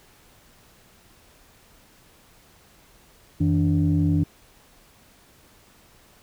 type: tone cluster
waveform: sine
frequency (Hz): 89 / 160.1 / 291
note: F2 / D#3 / D4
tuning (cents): +33 / +50 / -16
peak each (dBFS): -22 / -20 / -22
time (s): 3.4-4.24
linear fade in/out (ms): 10
effects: tanh soft clip ceiling -11 dBFS + pink hiss -55 dBFS RMS until 6.22 s